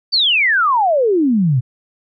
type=exponential sweep; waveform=sine; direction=down; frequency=4699 to 117 Hz; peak=-11 dBFS; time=0.12-1.61 s; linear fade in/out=20 ms; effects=none